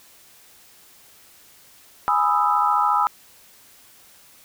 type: chord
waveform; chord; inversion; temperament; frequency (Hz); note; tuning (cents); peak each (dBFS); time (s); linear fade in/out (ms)
sine; E major seventh; first; equal; 830.6 / 987.8 / 1244.5 / 1318.5; G#5 / B5 / D#6 / E6; 0 / 0 / 0 / 0; -22; 2.08-3.07; 0
effects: white hiss -51 dBFS RMS until 4.44 s